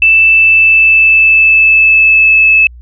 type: tone with pitch glide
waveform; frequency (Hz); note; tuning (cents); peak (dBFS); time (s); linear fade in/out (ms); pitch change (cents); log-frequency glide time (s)
sine; 2645 to 2607; E7 to E7; +5 to -20; -3; 0.02-2.67; 2; -25; 0.28-2.5
effects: added 60 Hz sine -30 dBFS peak until 2.81 s